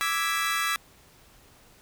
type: chord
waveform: 30% pulse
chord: E dominant seventh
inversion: third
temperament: equal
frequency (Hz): 1174.7 / 1318.5 / 1661.2 / 1975.5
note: D6 / E6 / G#6 / B6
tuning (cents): 0 / 0 / 0 / 0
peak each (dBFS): -28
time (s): 0.01-0.76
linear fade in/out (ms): 0
effects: pink hiss -56 dBFS RMS until 1.81 s